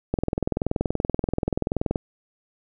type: click train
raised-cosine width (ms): 2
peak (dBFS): -9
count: 39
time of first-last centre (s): 0.14-1.958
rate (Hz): 20.9
effects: none